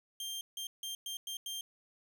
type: tone bursts at uneven times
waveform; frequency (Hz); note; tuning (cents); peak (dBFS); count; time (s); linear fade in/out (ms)
sawtooth; 3179; G7; +24; -35; 6; 0.2-0.41 / 0.57-0.67 / 0.83-0.95 / 1.06-1.17 / 1.27-1.37 / 1.46-1.61; 2
effects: 12-bit

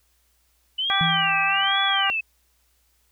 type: tone with vibrato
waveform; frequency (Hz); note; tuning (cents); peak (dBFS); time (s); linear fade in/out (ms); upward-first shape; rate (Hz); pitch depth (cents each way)
sine; 2960; F#7; 0; -22; 0.78-2.21; 10; sine; 1.2; 240
type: harmonic tone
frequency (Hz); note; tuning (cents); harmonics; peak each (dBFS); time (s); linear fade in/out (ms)
392.5; G4; +2; 2 / 3 / 4 / 5 / 6; -26 / -26 / -26 / -29 / -31; 0.9-2.1; 0
type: tone with exponential decay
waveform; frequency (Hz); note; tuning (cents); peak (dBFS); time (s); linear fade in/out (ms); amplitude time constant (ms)
sine; 165.2; E3; +4; -21; 1.01-1.75; 0; 160
effects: added 60 Hz sine -66 dBFS peak until 3.11 s + white hiss -66 dBFS RMS until 3.11 s

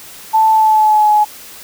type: tone with pitch glide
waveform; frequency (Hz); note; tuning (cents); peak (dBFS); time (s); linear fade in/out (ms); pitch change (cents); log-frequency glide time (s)
sine; 880 to 843.7; A5 to G#5; 0 to +27; -7; 0.33-1.25; 20; -73; 0.51-1.11
effects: white hiss -35 dBFS RMS until 1.63 s

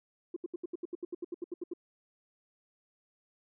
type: tone bursts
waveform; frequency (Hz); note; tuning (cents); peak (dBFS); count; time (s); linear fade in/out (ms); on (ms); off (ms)
sine; 349.2; F4; 0; -33; 15; 0.34-1.736; 5; 24; 74
effects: tanh soft clip ceiling -29 dBFS

